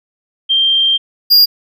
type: tone pair in turn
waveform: sine / square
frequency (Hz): 3169 / 4824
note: G7 / D8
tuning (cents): +18 / +46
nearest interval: perfect fifth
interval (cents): 728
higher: second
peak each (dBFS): -9 / -5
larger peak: second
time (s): 0.49-0.98 / 1.3-1.46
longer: first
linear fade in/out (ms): 20
effects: none